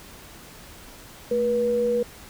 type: tone pair together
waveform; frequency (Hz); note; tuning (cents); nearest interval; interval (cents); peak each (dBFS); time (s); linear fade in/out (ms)
sine; 220.3 / 483; A3 / B4; +2 / -39; octave + major second; 1359; -30 / -20; 1.31-2.03; 5
effects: pink hiss -45 dBFS RMS until 2.29 s